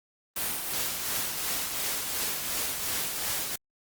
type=noise with tremolo; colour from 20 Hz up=white; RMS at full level=-29 dBFS; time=0.36-3.56 s; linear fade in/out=5 ms; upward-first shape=triangle; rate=2.8 Hz; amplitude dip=45%; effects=Opus 32 kbps